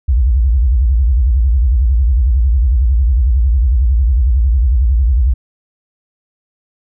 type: tone with vibrato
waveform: sine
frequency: 61.74 Hz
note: B1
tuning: in tune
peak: -8 dBFS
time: 0.08-5.34 s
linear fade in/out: 10 ms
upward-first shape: sine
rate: 11 Hz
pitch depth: 260 cents each way
effects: none